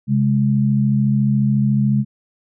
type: tone pair together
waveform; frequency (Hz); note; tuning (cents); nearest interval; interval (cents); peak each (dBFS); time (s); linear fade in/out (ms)
sine; 133.66 / 207.7; C3 / G#3; +37 / 0; minor sixth; 763; -16; 0.07-2.05; 50
effects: none